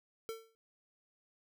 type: tone with exponential decay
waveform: square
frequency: 450 Hz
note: A4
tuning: 39 cents sharp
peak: -37 dBFS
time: 0.29-0.55 s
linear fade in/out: 0 ms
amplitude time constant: 56 ms
effects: none